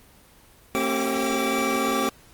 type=tone cluster; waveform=25% pulse; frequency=226.4 / 269.2 / 386.8 / 1161 Hz; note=A3 / C4 / G4 / D6; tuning=+50 / +49 / -23 / -20 cents; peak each=-25 / -23 / -24 / -24 dBFS; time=0.75-2.09 s; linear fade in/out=0 ms; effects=pink hiss -53 dBFS RMS until 2.33 s + Opus 24 kbps